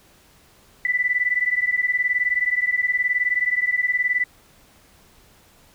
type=beating tone pair; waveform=sine; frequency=1975.5 / 1994.5 Hz; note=B6 / B6; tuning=0 / +17 cents; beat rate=19 Hz; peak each=-21 / -22 dBFS; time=0.85-4.24 s; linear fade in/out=2 ms; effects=pink hiss -54 dBFS RMS until 5.74 s